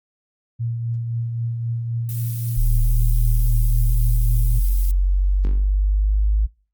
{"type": "tone with tremolo", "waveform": "sine", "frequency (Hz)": 116.54, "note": "A#2", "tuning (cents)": 0, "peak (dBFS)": -20, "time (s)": [0.59, 4.6], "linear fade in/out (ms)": 20, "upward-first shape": "triangle", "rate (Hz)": 3.8, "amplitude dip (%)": 40}
{"type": "noise", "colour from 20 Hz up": "violet", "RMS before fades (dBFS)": -34, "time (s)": [2.09, 4.91], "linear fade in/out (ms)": 0}
{"type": "exponential sweep", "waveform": "sine", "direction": "up", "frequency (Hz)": [36.71, 52.7], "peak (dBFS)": -14, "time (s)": [2.56, 6.47], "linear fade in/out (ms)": 20}
{"effects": ["noise-tail reverb RT60 0.4 s tail -26 dB re dry", "Opus 48 kbps"]}